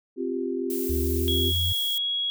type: chord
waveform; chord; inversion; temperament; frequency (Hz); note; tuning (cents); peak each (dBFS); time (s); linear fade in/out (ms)
sine; C suspended fourth; none; just; 261.6 / 348.8 / 392.4; C4 / F4 / G4; 0 / -2 / +2; -30; 0.16-1.53; 50
type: noise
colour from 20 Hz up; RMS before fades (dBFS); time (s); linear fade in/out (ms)
violet; -34; 0.7-1.98; 2
type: linear sweep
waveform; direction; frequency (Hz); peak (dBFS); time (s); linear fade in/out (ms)
sine; up; 73.42 to 92.3; -25; 0.89-1.73; 10
type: tone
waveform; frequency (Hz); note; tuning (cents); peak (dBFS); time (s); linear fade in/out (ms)
sine; 3322; G#7; 0; -24; 1.28-2.3; 0
effects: none